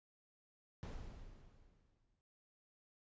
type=noise with exponential decay; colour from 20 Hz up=brown; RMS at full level=-43 dBFS; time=0.83-2.21 s; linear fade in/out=0 ms; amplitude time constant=300 ms; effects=resampled to 16000 Hz